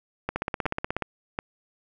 two click trains, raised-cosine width 0.5 ms, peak -12 / -12 dBFS, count 11 / 4, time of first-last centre 0.36-0.966 / 0.29-1.389 s, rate 16.5 / 2.73 Hz, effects none

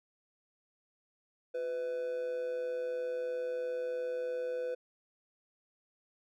triangle tone with amplitude modulation, 500 Hz, B4, 21 cents sharp, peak -29 dBFS, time 1.54-4.75 s, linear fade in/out 10 ms, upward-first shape sine, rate 143 Hz, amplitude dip 50%, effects none

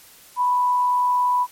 sine tone with frequency modulation, 987.8 Hz, B5, in tune, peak -16 dBFS, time 0.36-1.47 s, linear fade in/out 50 ms, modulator 77.8 Hz, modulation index 0.21, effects white hiss -48 dBFS RMS until 1.51 s + MP3 64 kbps

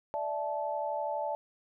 sine chord, D suspended second, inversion none, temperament equal with one note detuned, 587.3 / 659.3 / 870.4 Hz, D5 / E5 / A5, 0 / 0 / -19 cents, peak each -35 / -37 / -34 dBFS, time 0.14-1.35 s, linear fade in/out 0 ms, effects none

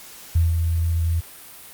sine tone with ADSR envelope, 83 Hz, E2, 12 cents sharp, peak -13 dBFS, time 0.35-1.21 s, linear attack 8 ms, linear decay 170 ms, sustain -5 dB, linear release 16 ms, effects white hiss -42 dBFS RMS until 1.73 s + Opus 48 kbps

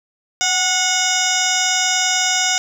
harmonic tone with a mistuned harmonic, 729 Hz, F#5, 26 cents flat, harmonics 1 / 2 / 3 / 4 / 5 / 7 / 8 / 9 / 10, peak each -24 / -24 / -24 / -24 / -24 / -24 / -24 / -24 / -24 dBFS, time 0.41-2.58 s, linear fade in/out 0 ms, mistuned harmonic 1, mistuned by +41 cents, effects 7-bit

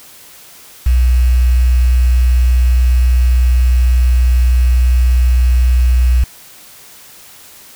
sine tone with quantisation, 61.74 Hz, B1, in tune, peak -7 dBFS, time 0.86-6.24 s, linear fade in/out 5 ms, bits 5, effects white hiss -39 dBFS RMS until 7.75 s

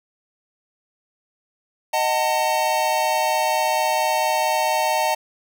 square chord, D# diminished, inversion none, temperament just, 622.3 / 746.7 / 896 Hz, D#5 / F#5 / A5, 0 / +16 / +31 cents, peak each -24 / -25 / -22 dBFS, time 1.93-5.15 s, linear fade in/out 10 ms, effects none

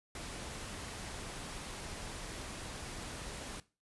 pink noise, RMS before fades -44 dBFS, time 0.15-3.6 s, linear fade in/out 2 ms, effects noise-tail reverb RT60 0.3 s tail -18 dB re dry + resampled to 24000 Hz

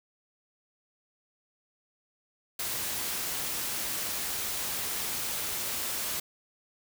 white noise, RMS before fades -33 dBFS, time 2.59-6.2 s, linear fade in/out 5 ms, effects none

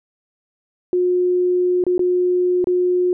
sine tone with dropouts, 360 Hz, F#4, 47 cents flat, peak -14 dBFS, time 0.93-3.13 s, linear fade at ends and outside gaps 1 ms, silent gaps 1.839-1.866 / 1.98-1.993 / 2.643-2.671 s, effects none

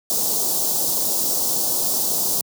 white band-stop noise, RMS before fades -21 dBFS, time 0.1-2.41 s, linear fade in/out 0 ms, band 870 to 4600 Hz, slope 24 dB/octave, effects high-pass 150 Hz 12 dB/octave

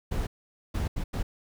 brown noise bursts at uneven times, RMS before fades -29 dBFS, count 4, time 0.11-0.27 / 0.74-0.88 / 0.96-1.04 / 1.13-1.23 s, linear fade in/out 10 ms, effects none

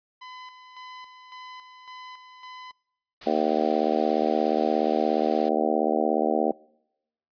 sawtooth tone with tremolo, 1011 Hz, B5, 40 cents sharp, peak -36 dBFS, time 0.21-2.72 s, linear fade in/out 10 ms, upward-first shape square, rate 1.8 Hz, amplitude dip 55%
white noise, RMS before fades -40 dBFS, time 3.21-5.49 s, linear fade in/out 5 ms
harmonic tone, 77 Hz, D#2, 17 cents flat, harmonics 3 / 4 / 5 / 6 / 7 / 8 / 9 / 10, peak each -29 / -29 / -29 / -29 / -29 / -29 / -29 / -29 dBFS, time 3.26-6.52 s, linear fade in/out 10 ms
effects noise-tail reverb RT60 0.9 s tail -26 dB re dry + resampled to 11025 Hz

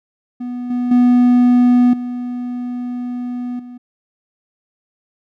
triangle tone with level steps, 245.8 Hz, B3, 8 cents flat, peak -20 / -14 / -6 / -19 / -29 dBFS, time 0.4-3.78 s, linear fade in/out 10 ms, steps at 0.7 / 0.91 / 1.93 / 3.59 s, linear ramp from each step 5 ms, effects none

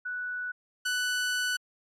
sine / sawtooth tone pair in turn, 1480 / 1488.6 Hz, F#6 / F#6, 0 / +10 cents, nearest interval unison, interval 10 cents, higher second, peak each -31 / -23 dBFS, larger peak second, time 0.05-0.52 / 0.85-1.57 s, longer second, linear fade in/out 10 ms, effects low-pass 11000 Hz 12 dB/octave + MP3 96 kbps

